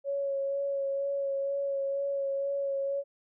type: tone with vibrato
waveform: sine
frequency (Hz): 554.4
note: C#5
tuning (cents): 0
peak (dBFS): -28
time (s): 0.04-3.04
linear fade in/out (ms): 50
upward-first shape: sine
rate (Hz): 2.1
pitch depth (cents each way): 17
effects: none